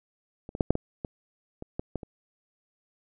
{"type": "clicks", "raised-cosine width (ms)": 2, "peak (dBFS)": [-27, -21, -8, -6, -15, -19, -24, -17, -17, -26], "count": 10, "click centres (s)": [0.491, 0.551, 0.608, 0.706, 0.754, 1.048, 1.624, 1.795, 1.957, 2.032], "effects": []}